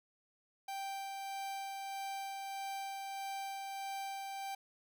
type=tone with tremolo; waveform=45% pulse; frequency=784 Hz; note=G5; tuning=in tune; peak=-39 dBFS; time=0.68-4.55 s; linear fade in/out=5 ms; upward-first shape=sine; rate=1.6 Hz; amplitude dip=25%; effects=none